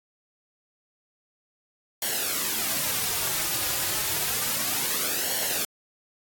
white noise with flanger, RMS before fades -27 dBFS, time 2.02-5.65 s, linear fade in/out 2 ms, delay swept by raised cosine 0.8 to 4.5 ms, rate 0.3 Hz, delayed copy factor -0.65, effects AAC 64 kbps

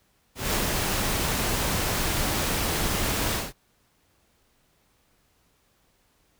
pink noise with ADSR envelope, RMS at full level -24 dBFS, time 0.35-3.53 s, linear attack 180 ms, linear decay 73 ms, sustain -2 dB, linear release 190 ms, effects pink hiss -66 dBFS RMS until 6.39 s

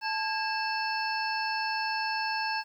harmonic tone with a mistuned harmonic, 880 Hz, A5, in tune, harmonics 1 / 2 / 3 / 5 / 6, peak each -31 / -34 / -36 / -38 / -39 dBFS, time 0.01-2.64 s, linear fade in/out 50 ms, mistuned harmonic 2, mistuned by -130 cents, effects 10-bit

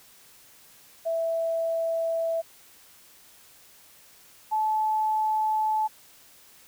sine tone pair in turn, 659.3 / 865.9 Hz, E5 / A5, 0 / -28 cents, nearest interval perfect fourth, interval 472 cents, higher second, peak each -24 / -22 dBFS, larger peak second, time 1.05-2.42 / 4.51-5.88 s, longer neither, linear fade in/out 20 ms, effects white hiss -54 dBFS RMS until 6.67 s

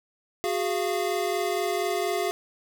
square tone cluster, 366.9 / 411.1 / 691 Hz, F#4 / G#4 / F5, -15 / -18 / -19 cents, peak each -30 dBFS, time 0.44-2.31 s, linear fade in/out 0 ms, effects none

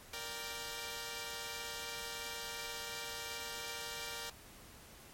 5% pulse chord, G minor, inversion first, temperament equal, 466.2 / 587.3 / 784 Hz, Bb4 / D5 / G5, 0 / 0 / 0 cents, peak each -32 / -36 / -36 dBFS, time 0.13-4.3 s, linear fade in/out 5 ms, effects pink hiss -56 dBFS RMS until 5.13 s + MP3 64 kbps

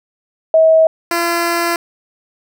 sine / 10% pulse tone pair in turn, 642 / 341.1 Hz, E5 / F4, -46 / -41 cents, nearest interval major seventh, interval 1095 cents, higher first, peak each -6 dBFS, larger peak neither, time 0.54-0.87 / 1.11-1.76 s, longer second, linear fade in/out 2 ms, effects none

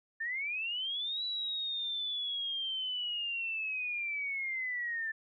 sine linear two-way sweep, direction up then down, 1760 to 3951 to 1760 Hz, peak -33 dBFS, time 0.2-5.12 s, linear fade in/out 10 ms, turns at 1.24 s, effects none

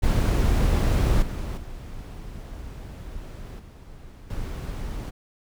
brown noise with level steps, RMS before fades -20 / -30 / -37 / -43 / -31 dBFS, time 0.02-5.11 s, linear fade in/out 20 ms, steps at 1.22 / 1.57 / 3.59 / 4.3 s, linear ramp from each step 5 ms, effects none

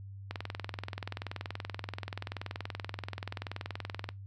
click train, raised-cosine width 0.3 ms, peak -21 dBFS, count 80, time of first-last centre 0.31-4.09 s, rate 20.9 Hz, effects noise-tail reverb RT60 0.2 s tail -22 dB re dry + added 98 Hz sine -43 dBFS peak until 4.26 s

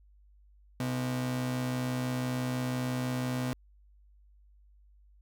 45% pulse ring-modulated tone, 190 Hz, F#3, 46 cents sharp, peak -27 dBFS, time 0.8-3.53 s, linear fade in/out 0 ms, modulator 62 Hz, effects added 50 Hz sine -57 dBFS peak until 5.21 s

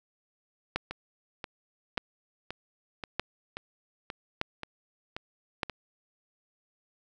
two click trains, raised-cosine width 0.3 ms, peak -20 / -12 dBFS, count 10 / 5, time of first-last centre 0.91-5.697 / 0.76-5.632 s, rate 1.88 / 0.821 Hz, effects none

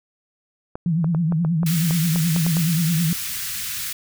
clicks, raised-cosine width 1 ms, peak -16 dBFS, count 11, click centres 0.755 / 1.044 / 1.148 / 1.323 / 1.449 / 1.632 / 1.909 / 2.16 / 2.363 / 2.465 / 2.569 s
sine tone with vibrato, 165 Hz, E3, 2 cents sharp, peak -17 dBFS, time 0.86-3.13 s, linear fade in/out 2 ms, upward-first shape triangle, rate 9.4 Hz, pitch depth 140 cents each way
white band-stop noise, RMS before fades -28 dBFS, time 1.66-3.93 s, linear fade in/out 5 ms, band 170 to 1400 Hz, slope 24 dB/octave
effects none

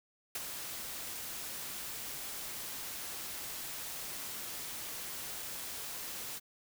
white noise with ADSR envelope, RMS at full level -36 dBFS, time 0.35-6.4 s, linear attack 4 ms, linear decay 31 ms, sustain -6 dB, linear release 28 ms, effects none

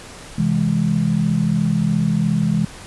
sine chord, C augmented, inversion none, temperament equal, 130.81 / 164.81 / 207.7 Hz, C3 / E3 / G#3, 0 / 0 / 0 cents, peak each -23 / -18 / -19 dBFS, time 0.38-2.65 s, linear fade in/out 5 ms, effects pink hiss -38 dBFS RMS until 2.86 s + resampled to 24000 Hz

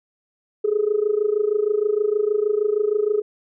sine tone with amplitude modulation, 420.1 Hz, G#4, 20 cents sharp, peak -13 dBFS, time 0.64-3.22 s, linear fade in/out 10 ms, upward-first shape sine, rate 26.4 Hz, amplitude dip 85%, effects tanh soft clip ceiling -10 dBFS

